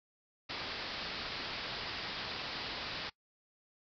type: low-pass noise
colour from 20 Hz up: white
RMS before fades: -41 dBFS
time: 0.49-3.1 s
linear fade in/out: 10 ms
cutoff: 5100 Hz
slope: 96 dB/octave
effects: noise-tail reverb RT60 0.1 s tail -22 dB re dry